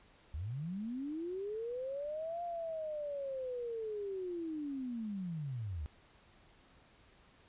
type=linear two-way sweep; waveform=sine; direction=up then down; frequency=67.7 to 700 to 67.7 Hz; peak=-37 dBFS; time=0.34-5.86 s; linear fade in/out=0 ms; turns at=2.43 s; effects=pink hiss -64 dBFS RMS until 7.48 s + resampled to 8000 Hz